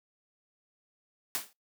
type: noise with exponential decay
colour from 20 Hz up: white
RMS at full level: -29 dBFS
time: 1.35-1.53 s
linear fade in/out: 0 ms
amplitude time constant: 38 ms
effects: noise-tail reverb RT60 0.2 s tail -25 dB re dry + high-pass 200 Hz 12 dB/octave